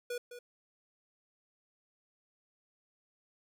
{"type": "tone with echo", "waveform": "square", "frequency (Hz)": 486, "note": "B4", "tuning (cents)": -28, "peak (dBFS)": -36, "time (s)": [0.1, 0.18], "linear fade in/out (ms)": 5, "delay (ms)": 210, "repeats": 1, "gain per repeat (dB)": -10, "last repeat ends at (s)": 0.39, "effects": []}